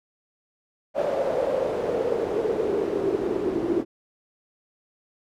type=noise with band-pass filter sweep; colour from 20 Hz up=pink; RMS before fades=-25 dBFS; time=0.94-3.85 s; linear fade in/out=50 ms; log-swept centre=580 to 340 Hz; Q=6.6; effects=none